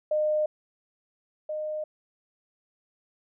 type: tone pair in turn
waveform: sine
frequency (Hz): 610 / 613.4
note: D#5 / D#5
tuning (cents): -34 / -25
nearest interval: unison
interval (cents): 9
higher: second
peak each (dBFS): -22 / -29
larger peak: first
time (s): 0.11-0.46 / 1.49-1.84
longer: neither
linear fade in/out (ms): 5
effects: none

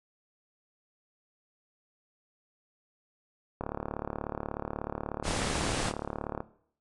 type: click train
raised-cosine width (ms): 1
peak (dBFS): -19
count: 103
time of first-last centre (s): 3.61-6.405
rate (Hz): 36.5
type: low-pass noise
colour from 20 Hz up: pink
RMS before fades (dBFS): -32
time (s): 5.23-5.93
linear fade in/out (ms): 50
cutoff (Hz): 10000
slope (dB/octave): 96
effects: noise-tail reverb RT60 0.6 s tail -17 dB re dry

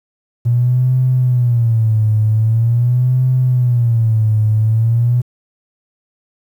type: tone with vibrato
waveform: triangle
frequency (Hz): 117.7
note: A#2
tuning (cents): +17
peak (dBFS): -6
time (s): 0.45-5.22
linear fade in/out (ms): 20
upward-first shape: sine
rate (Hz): 0.44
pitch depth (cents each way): 150
effects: tanh soft clip ceiling -8 dBFS + 8-bit

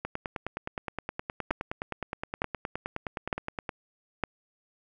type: two click trains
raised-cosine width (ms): 0.5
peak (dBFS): -11 / -17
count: 4 / 36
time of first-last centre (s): 1.51-4.237 / 0.05-3.692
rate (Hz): 1.1 / 9.61
effects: none

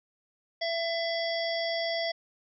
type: harmonic tone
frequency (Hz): 669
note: E5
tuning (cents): +25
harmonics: 1 / 3 / 5 / 7 / 8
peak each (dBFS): -30 / -35 / -37 / -38 / -39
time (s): 0.61-2.12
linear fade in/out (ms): 10
effects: none

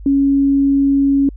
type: tone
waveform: sine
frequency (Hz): 277.2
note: C#4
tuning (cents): 0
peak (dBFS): -10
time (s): 0.06-1.29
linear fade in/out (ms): 2
effects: added 50 Hz sine -30 dBFS peak until 1.36 s

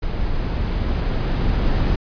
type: noise with level ramp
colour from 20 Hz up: brown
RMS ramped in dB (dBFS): -23 to -17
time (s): 0.02-1.96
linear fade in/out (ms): 10
effects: resampled to 11025 Hz

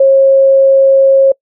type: tone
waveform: sine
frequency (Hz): 541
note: C#5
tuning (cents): -42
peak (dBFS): -3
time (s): 0-1.32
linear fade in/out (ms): 5
effects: noise-tail reverb RT60 0.1 s tail -26 dB re dry

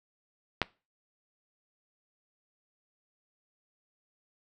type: clicks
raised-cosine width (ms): 0.3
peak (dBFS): -9 / -26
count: 2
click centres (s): 0.617 / 0.628
effects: noise-tail reverb RT60 0.3 s tail -21 dB re dry

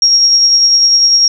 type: tone with tremolo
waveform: sine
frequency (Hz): 5588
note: F8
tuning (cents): 0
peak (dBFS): -4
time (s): 0.02-1.28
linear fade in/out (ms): 2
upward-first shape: sine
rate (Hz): 10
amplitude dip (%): 30
effects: none

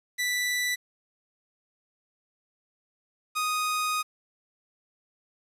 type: tone pair in turn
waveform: sawtooth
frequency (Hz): 1975.5 / 1244.5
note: B6 / D#6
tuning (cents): 0 / 0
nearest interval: minor sixth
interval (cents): 800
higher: first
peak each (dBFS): -22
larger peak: neither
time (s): 0.18-0.76 / 3.35-4.03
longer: second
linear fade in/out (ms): 20
effects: resampled to 32000 Hz + 9-bit

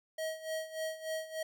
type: tone with tremolo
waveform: square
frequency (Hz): 636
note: D#5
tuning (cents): +38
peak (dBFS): -34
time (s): 0.18-1.43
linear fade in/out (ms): 5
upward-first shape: sine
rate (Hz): 3.4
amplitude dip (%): 80
effects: none

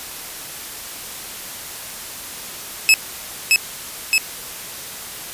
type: tone with echo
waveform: sawtooth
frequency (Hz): 2591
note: E7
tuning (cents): -30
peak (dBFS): -5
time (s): 2.89-2.94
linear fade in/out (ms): 0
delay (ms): 620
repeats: 2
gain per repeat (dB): -2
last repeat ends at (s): 4.18
effects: white hiss -32 dBFS RMS until 5.33 s + resampled to 32000 Hz

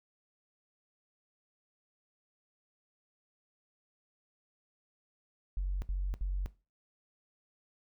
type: tone bursts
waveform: sine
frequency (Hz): 46.69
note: F#1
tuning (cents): +16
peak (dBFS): -29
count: 3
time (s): 5.57-6.46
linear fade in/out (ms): 0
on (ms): 250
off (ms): 70
effects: noise-tail reverb RT60 0.3 s tail -19 dB re dry + tanh soft clip ceiling -26 dBFS

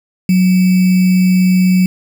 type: tone with sample-and-hold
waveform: sine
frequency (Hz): 184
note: F#3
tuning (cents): -9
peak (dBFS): -7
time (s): 0.29-1.86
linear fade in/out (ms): 2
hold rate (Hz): 2450
effects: none

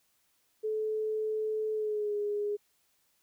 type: tone with pitch glide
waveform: sine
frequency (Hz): 433.1 to 413.5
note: A4 to G#4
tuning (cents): -27 to -8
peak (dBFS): -29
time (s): 0.63-2.57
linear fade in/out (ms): 20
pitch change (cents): -81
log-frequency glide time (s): 1.73-2.15
effects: white hiss -72 dBFS RMS until 3.22 s

